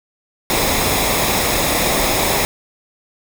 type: noise with comb filter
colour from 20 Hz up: pink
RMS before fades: -17 dBFS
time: 0.5-2.45 s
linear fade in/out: 0 ms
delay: 0.67 ms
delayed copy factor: -0.5
effects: none